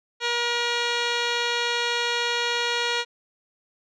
10% pulse tone with low-pass filter, 476.5 Hz, A#4, 38 cents sharp, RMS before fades -25 dBFS, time 0.2-3.05 s, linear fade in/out 50 ms, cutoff 4500 Hz, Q 7.4, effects none

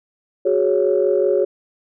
sine chord, F# suspended second, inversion none, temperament equal, 370 / 415.3 / 554.4 Hz, F#4 / G#4 / C#5, 0 / 0 / 0 cents, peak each -18 dBFS, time 0.45-1.45 s, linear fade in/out 10 ms, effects tanh soft clip ceiling -5 dBFS

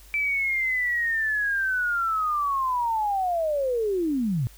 sine linear sweep, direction down, 2331 to 111.7 Hz, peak -22 dBFS, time 0.14-4.47 s, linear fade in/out 0 ms, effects added 50 Hz sine -48 dBFS peak until 4.57 s + white hiss -53 dBFS RMS until 4.57 s

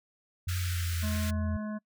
sine tone with pitch glide, 89.6 to 84.57 Hz, F2 to E2, +45 to +45 cents, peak -29 dBFS, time 0.47-1.57 s, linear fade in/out 5 ms, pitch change -100 cents, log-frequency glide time 0.67-0.97 s
pink high-pass noise, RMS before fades -40 dBFS, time 0.48-1.31 s, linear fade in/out 10 ms, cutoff 1300 Hz, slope 96 dB/octave
clicks, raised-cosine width 2 ms, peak -46 / -39 dBFS, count 2, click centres 0.932 / 1.159 s
harmonic tone, 212.7 Hz, G#3, 42 cents sharp, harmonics 1 / 3 / 5 / 7 / 8, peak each -33 / -43 / -47 / -50 / -51 dBFS, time 1.02-1.79 s, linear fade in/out 20 ms
effects noise-tail reverb RT60 0.1 s tail -26 dB re dry

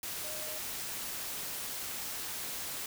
sine tone in noise, 616 Hz, D#5, 17 cents flat, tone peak -46 dBFS, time 0.24-0.58 s, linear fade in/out 2 ms, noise white, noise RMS -39 dBFS, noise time 0.03-2.86 s, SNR -10 dB, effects none

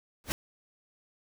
pink noise with exponential growth, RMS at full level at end -25 dBFS, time 0.24-0.32 s, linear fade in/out 0 ms, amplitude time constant 17 ms, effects none

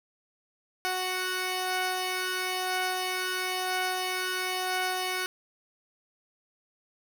10% pulse tone pair together, 369.5 / 740 Hz, F#4 / F#5, -2 / 0 cents, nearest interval octave, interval 1202 cents, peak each -23 dBFS, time 0.85-5.26 s, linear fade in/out 0 ms, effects none

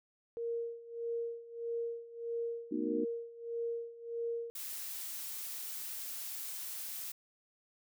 sine tone with tremolo, 466.2 Hz, A#4, in tune, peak -33 dBFS, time 0.37-4.5 s, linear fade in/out 0 ms, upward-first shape sine, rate 1.6 Hz, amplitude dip 85%
sine chord, B dominant seventh, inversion third, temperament just, 222.2 / 246.9 / 308.7 / 370.4 Hz, A3 / B3 / D#4 / F#4, +17 / 0 / -14 / +2 cents, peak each -41 / -38 / -35 / -41 dBFS, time 2.71-3.05 s, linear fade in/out 10 ms
blue noise, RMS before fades -42 dBFS, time 4.55-7.12 s, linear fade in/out 5 ms
effects none

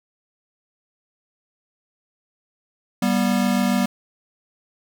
square tone pair together, 195 / 242.1 Hz, G3 / B3, -9 / -34 cents, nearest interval major third, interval 375 cents, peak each -21 dBFS, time 3.02-3.86 s, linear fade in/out 5 ms, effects none

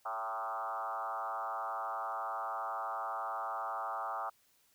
sine tone with frequency modulation, 1005 Hz, B5, 30 cents sharp, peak -35 dBFS, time 0.05-4.3 s, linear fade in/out 10 ms, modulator 111 Hz, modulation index 3, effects white hiss -70 dBFS RMS until 4.74 s

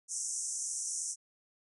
pink band-pass noise, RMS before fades -37 dBFS, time 0.08-1.16 s, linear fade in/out 50 ms, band 5700 to 9600 Hz, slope 96 dB/octave, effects none

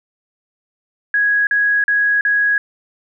sine tone bursts, 1661.2 Hz, G#6, in tune, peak -12 dBFS, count 4, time 1.14-2.58 s, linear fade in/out 2 ms, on 330 ms, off 40 ms, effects none

